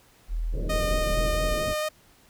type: tone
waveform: sine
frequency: 40.76 Hz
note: E1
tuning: 19 cents flat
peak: -25 dBFS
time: 0.28-1.6 s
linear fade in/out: 50 ms
type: low-pass noise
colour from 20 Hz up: pink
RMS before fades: -32 dBFS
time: 0.52-1.75 s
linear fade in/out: 50 ms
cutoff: 590 Hz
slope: 96 dB/octave
type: tone with vibrato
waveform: sawtooth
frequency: 614 Hz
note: D#5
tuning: 23 cents flat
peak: -22 dBFS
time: 0.69-1.89 s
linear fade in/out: 10 ms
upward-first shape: square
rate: 4.4 Hz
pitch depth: 9 cents each way
effects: pink hiss -58 dBFS RMS until 2.29 s